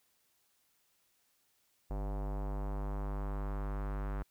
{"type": "tone with low-pass filter sweep", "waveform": "square", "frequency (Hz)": 49.8, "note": "G1", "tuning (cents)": 28, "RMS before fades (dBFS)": -37, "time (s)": [1.9, 4.23], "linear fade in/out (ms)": 10, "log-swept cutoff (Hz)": [800, 1400], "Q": 1.8, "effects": ["white hiss -74 dBFS RMS until 4.3 s"]}